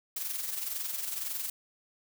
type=noise with amplitude modulation; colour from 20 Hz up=blue; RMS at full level=-33 dBFS; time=0.16-1.5 s; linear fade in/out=5 ms; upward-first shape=sine; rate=21.9 Hz; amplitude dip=55%; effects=none